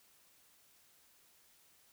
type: silence
effects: white hiss -67 dBFS RMS until 1.92 s